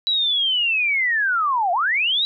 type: linear two-way sweep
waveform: sine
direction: down then up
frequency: 3945 to 673 to 3945 Hz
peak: -17 dBFS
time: 0.07-2.25 s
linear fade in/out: 0 ms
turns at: 1.72 s
effects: none